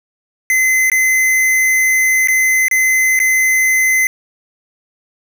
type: tone with dropouts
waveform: square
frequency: 2048 Hz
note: C7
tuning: 38 cents flat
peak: -11 dBFS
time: 0.5-4.07 s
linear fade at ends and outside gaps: 1 ms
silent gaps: 0.899-0.917 / 2.274-2.284 / 2.683-2.712 / 3.191-3.2 s
effects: none